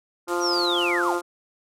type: harmonic tone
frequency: 174.61 Hz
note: F3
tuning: in tune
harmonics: 2 / 3 / 4 / 5 / 6 / 7 / 8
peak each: -25 / -31 / -34 / -32 / -32 / -32 / -32 dBFS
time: 0.27-1.22 s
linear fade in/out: 50 ms
type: noise with tremolo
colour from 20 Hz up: white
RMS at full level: -38 dBFS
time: 0.28-1.21 s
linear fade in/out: 2 ms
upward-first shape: square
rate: 4 Hz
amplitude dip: 25%
type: linear sweep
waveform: sine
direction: down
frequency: 5910 to 512 Hz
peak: -23 dBFS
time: 0.4-1.15 s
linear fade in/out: 50 ms
effects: low-pass 10000 Hz 12 dB/octave